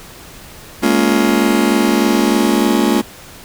40% pulse chord, Bb minor seventh, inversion third, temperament just, 209.8 / 233.1 / 279.7 / 349.6 Hz, Ab3 / Bb3 / Db4 / F4, +18 / 0 / +16 / +2 cents, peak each -16 dBFS, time 0.82-3.02 s, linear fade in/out 20 ms, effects pink hiss -37 dBFS RMS until 3.44 s

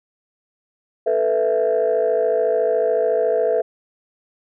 sine chord, A suspended second, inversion none, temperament equal, 440 / 493.9 / 659.3 Hz, A4 / B4 / E5, 0 / 0 / 0 cents, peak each -19 dBFS, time 1.06-3.62 s, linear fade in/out 10 ms, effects tanh soft clip ceiling -10 dBFS

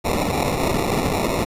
white noise with sample-and-hold, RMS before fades -21 dBFS, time 0.04-1.45 s, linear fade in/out 20 ms, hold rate 1575 Hz, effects resampled to 32000 Hz

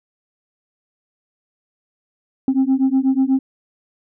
sine beating tone pair, 261.6 / 269.8 Hz, C4 / C#4, 0 / -47 cents, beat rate 8.2 Hz, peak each -15 dBFS, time 2.48-3.39 s, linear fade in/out 2 ms, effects tanh soft clip ceiling -10 dBFS

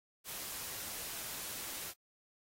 white noise, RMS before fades -43 dBFS, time 0.24-1.94 s, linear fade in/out 50 ms, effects AAC 48 kbps

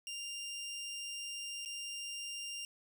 20% pulse tone with dropouts, 2794 Hz, F7, in tune, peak -36 dBFS, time 0.07-2.65 s, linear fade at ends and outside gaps 1 ms, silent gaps 1.65-1.658 s, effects none

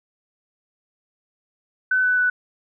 sine tone with pitch steps, 1512 / 1499.8 / 1487.7 Hz, F#6 / F#6 / F#6, +37 / +23 / +9 cents, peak -16 dBFS, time 1.91-2.3 s, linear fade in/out 5 ms, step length 130 ms, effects none

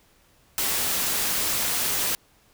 white noise, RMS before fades -25 dBFS, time 0.58-2.15 s, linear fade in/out 0 ms, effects pink hiss -60 dBFS RMS until 2.53 s

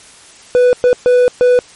triangle tone bursts at uneven times, 495 Hz, B4, 4 cents sharp, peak -4 dBFS, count 4, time 0.55-0.73 / 0.84-0.93 / 1.06-1.28 / 1.41-1.59 s, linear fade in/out 0 ms, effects white hiss -40 dBFS RMS until 1.75 s + MP3 48 kbps

